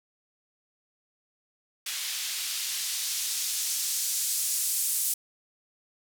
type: noise with band-pass filter sweep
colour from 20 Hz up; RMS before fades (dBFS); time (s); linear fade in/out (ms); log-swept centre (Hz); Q
blue; -30; 1.86-5.14; 5; 2900 to 9100; 0.87
effects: none